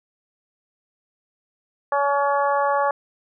harmonic tone, 282.7 Hz, C#4, 34 cents sharp, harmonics 2 / 3 / 4 / 5 / 6, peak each -22 / -22 / -23 / -32 / -31 dBFS, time 1.92-2.91 s, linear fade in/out 2 ms, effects none

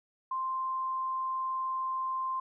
sine tone, 1046.5 Hz, C6, in tune, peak -30 dBFS, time 0.31-2.4 s, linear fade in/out 5 ms, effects none

